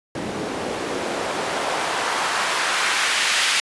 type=noise with band-pass filter sweep; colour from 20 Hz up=white; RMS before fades=-23 dBFS; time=0.15-3.6 s; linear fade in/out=2 ms; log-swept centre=250 to 2400 Hz; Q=0.97; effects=resampled to 24000 Hz